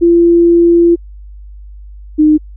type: tone pair in turn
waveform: sine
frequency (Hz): 341.3 / 306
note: F4 / D#4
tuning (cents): -40 / -29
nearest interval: major second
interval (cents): 189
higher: first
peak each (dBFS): -4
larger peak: neither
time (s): 0.01-0.96 / 2.18-2.38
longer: first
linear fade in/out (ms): 20
effects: added 50 Hz sine -29 dBFS peak until 2.56 s